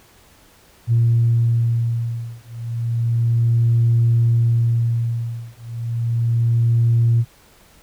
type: beating tone pair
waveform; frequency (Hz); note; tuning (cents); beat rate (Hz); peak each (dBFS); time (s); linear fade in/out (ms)
sine; 116.54 / 116.86; A#2 / A#2; 0 / +5; 0.32; -17; 0.87-7.25; 50
effects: tanh soft clip ceiling -8 dBFS + pink hiss -51 dBFS RMS until 7.82 s

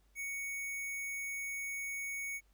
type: tone with sample-and-hold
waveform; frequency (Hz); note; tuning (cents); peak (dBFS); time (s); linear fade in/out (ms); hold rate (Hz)
sine; 2230; C#7; +10; -37; 0.15-2.41; 50; 8820
effects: added 50 Hz sine -66 dBFS peak until 2.53 s + pink hiss -75 dBFS RMS until 2.53 s

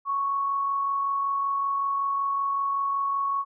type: tone with amplitude modulation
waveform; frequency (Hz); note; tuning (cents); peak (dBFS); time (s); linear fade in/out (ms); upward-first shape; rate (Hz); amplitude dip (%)
sine; 1108.7; C#6; 0; -22; 0.05-3.45; 50; sine; 45.3; 30
effects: none

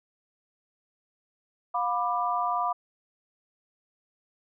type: chord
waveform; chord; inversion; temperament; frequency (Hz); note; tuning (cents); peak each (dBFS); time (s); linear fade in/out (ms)
sine; B diminished; second; just; 711.2 / 987.8 / 1185.3; F5 / B5 / D6; +31 / 0 / +16; -29; 1.74-2.73; 10
effects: none

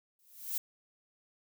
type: noise with exponential growth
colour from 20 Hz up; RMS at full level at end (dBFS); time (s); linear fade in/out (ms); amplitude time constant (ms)
violet; -31; 0.19-0.58; 2; 83
effects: none

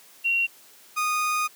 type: tone pair in turn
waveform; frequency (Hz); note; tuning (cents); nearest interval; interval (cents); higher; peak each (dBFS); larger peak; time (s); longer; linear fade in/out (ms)
sine / 30% pulse; 2746 / 1235.3; F7 / D#6; -30 / -13; octave + major second; 1383; first; -20 / -20; neither; 0.24-0.47 / 0.96-1.48; second; 20
effects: white hiss -52 dBFS RMS until 1.55 s + high-pass 200 Hz 12 dB/octave

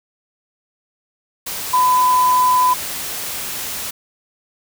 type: tone in noise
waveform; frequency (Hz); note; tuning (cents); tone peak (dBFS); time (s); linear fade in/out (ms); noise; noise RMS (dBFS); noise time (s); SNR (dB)
sine; 1004; B5; +28; -11; 1.73-2.74; 10; white; -26; 1.46-3.91; +12
effects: none

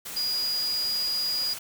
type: tone in noise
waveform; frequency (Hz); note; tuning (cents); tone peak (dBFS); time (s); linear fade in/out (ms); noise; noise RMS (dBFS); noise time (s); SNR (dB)
sine; 4882; D#8; -34; -25; 0.16-1.54; 10; white; -37; 0.05-1.59; +9
effects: none

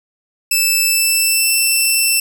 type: tone with pitch glide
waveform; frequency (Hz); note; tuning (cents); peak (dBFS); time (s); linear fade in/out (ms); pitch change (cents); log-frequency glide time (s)
10% pulse; 2637 to 2678; E7 to E7; 0 to +27; -4; 0.51-2.2; 5; +27; 0.84-1.61
effects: none

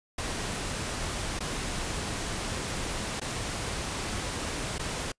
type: noise with dropouts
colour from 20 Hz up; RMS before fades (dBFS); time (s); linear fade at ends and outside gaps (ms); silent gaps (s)
pink; -33; 0.18-5.12; 5; 1.392-1.404 / 3.199-3.214 / 4.783-4.793
effects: noise-tail reverb RT60 0.1 s tail -26 dB re dry + resampled to 22050 Hz

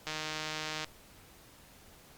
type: click train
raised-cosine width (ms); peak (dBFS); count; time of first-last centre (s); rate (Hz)
0.2; -19; 121; 0.07-0.844; 155
effects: pink hiss -57 dBFS RMS until 2.17 s + Opus 48 kbps

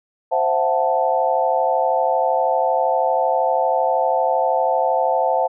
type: chord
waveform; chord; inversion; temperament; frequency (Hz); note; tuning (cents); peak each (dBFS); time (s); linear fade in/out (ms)
sine; F# half-diminished seventh; second; equal with one note detuned; 523.3 / 667.3 / 740 / 880; C5 / E5 / F#5 / A5; 0 / +21 / 0 / 0; -21; 0.31-5.48; 20
effects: none

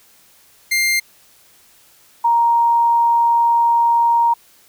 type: tone pair in turn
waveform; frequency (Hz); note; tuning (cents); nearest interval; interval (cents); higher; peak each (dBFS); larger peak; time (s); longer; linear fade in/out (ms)
sawtooth / sine; 2100 / 935.4; C7 / A#5; +6 / +6; octave + major second; 1400; first; -11; neither; 0.71-1 / 2.24-4.34; second; 10
effects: white hiss -51 dBFS RMS until 4.68 s

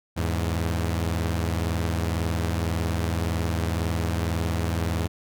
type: tone pair together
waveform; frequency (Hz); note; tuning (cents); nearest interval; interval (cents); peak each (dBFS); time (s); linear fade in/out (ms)
sawtooth; 82.41 / 104.27; E2 / G#2; 0 / +7; major third; 407; -21 / -25; 0.16-5.08; 20
effects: none

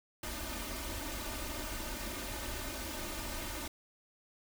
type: noise with comb filter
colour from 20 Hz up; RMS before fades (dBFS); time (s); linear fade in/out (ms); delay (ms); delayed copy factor
pink; -40; 0.23-3.68; 5; 3.3; +0.85
effects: none

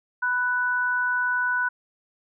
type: tone pair together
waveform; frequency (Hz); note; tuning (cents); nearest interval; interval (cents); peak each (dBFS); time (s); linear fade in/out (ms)
sine; 991.8 / 1486; B5 / F#6; +7 / +7; perfect fifth; 700; -28 / -22; 0.22-1.69; 10
effects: none

